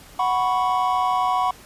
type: chord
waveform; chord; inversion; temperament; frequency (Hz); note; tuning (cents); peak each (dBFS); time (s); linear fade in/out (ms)
triangle; F# suspended fourth; none; equal; 740 / 987.8 / 1108.7; F#5 / B5 / C#6; 0 / 0 / 0; -20 / -21 / -22; 0.19-1.51; 5
effects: pink hiss -46 dBFS RMS until 1.65 s + resampled to 32000 Hz